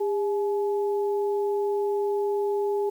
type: tone pair together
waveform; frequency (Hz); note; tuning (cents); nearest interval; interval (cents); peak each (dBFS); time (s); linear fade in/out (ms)
sine; 405.3 / 851; G#4 / G#5; -42 / +42; octave + minor second; 1284; -23 / -33; 0-2.9; 10
effects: 9-bit